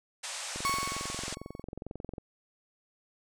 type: band-pass noise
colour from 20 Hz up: white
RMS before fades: -39 dBFS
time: 0.23-1.35 s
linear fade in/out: 10 ms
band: 530 to 9100 Hz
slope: 48 dB/octave
type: click train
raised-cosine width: 2 ms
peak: -26 dBFS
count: 37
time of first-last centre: 0.56-2.182 s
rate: 22.2 Hz
type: tone with exponential decay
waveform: 35% pulse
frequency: 1108.7 Hz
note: C#6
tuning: in tune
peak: -24 dBFS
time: 0.65-1.62 s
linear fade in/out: 1 ms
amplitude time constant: 210 ms
effects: none